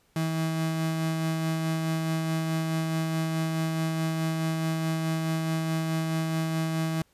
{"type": "tone with tremolo", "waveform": "35% pulse", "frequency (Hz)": 161.1, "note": "E3", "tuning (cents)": -39, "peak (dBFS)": -23, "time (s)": [0.16, 7.02], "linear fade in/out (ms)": 2, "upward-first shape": "sine", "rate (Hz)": 4.7, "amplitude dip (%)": 25, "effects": ["pink hiss -66 dBFS RMS until 7.13 s", "resampled to 32000 Hz"]}